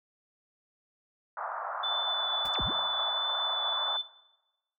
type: band-pass noise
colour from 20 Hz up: white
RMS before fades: -36 dBFS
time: 1.37-3.97 s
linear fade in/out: 2 ms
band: 620 to 1400 Hz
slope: 48 dB/octave
type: tone with vibrato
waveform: sine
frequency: 3500 Hz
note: A7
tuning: 10 cents flat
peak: -29 dBFS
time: 1.83-4.02 s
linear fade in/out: 10 ms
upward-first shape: sine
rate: 1.5 Hz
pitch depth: 9 cents each way
type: noise with exponential decay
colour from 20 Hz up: pink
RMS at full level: -38 dBFS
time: 2.45-2.53 s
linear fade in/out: 5 ms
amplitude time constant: 17 ms
type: exponential two-way sweep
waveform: sine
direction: down then up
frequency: 10350 to 41.2 to 883 Hz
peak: -33 dBFS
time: 2.53-2.74 s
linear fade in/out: 50 ms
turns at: 2.63 s
effects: noise-tail reverb RT60 1.0 s tail -18 dB re dry